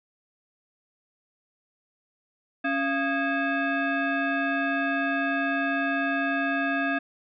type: tone with frequency modulation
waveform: sine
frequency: 684 Hz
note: F5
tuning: 36 cents flat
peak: -23 dBFS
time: 2.64-6.99 s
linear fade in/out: 10 ms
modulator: 961 Hz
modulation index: 1.6
effects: none